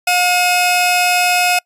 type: tone pair together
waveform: sawtooth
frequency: 716.3 / 2551 Hz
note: F5 / D#7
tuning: +44 / +43 cents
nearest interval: octave + minor seventh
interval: 2199 cents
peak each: -10 / -12 dBFS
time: 0.07-1.59 s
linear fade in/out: 5 ms
effects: noise-tail reverb RT60 0.1 s tail -26 dB re dry + resampled to 32000 Hz